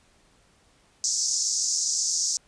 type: band-pass noise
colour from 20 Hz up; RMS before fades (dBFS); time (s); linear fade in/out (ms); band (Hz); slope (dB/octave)
white; -26; 1.04-2.37; 0; 5200 to 7100; 48
effects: pink hiss -61 dBFS RMS until 2.47 s + resampled to 22050 Hz